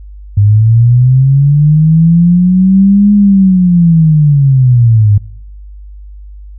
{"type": "linear two-way sweep", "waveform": "sine", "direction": "up then down", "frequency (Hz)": [100, 206.7, 100], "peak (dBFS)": -3, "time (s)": [0.37, 5.18], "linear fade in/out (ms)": 5, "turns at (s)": 3.13, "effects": ["noise-tail reverb RT60 0.7 s tail -23 dB re dry", "added 50 Hz sine -27 dBFS peak until 6.58 s"]}